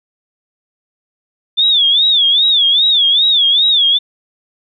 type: tone with vibrato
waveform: sine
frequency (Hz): 3520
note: A7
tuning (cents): 0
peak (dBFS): -8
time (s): 1.57-3.99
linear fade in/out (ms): 20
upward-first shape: sine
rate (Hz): 2.5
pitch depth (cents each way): 150
effects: none